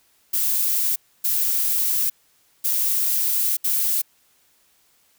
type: noise bursts at uneven times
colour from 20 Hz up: violet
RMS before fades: -21 dBFS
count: 4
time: 0.33-0.96 / 1.24-2.1 / 2.64-3.57 / 3.64-4.02 s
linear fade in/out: 10 ms
effects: white hiss -61 dBFS RMS until 5.18 s